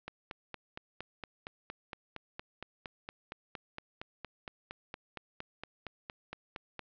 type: click train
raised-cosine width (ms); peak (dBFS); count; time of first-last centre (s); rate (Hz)
0.3; -24; 30; 0.08-6.793; 4.32
effects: low-pass 4000 Hz 12 dB/octave